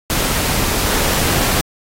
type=noise; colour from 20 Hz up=pink; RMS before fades=-17 dBFS; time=0.1-1.61 s; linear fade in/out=0 ms; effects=AAC 48 kbps